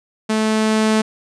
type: tone with level ramp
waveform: sawtooth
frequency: 217.8 Hz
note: A3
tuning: 17 cents flat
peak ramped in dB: -12 to -9 dBFS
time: 0.29-1.02 s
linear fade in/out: 10 ms
effects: resampled to 22050 Hz